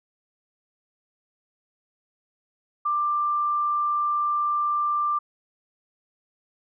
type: tone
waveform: sine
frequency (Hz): 1184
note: D6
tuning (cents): +14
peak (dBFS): -21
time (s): 2.85-5.19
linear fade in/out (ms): 10
effects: none